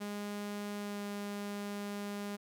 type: tone with pitch glide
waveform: sawtooth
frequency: 205.4 to 203.7 Hz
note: G#3 to G#3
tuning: -19 to -33 cents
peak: -34 dBFS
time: 0-2.37 s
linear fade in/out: 20 ms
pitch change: -14 cents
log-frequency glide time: 0.77-1.03 s
effects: none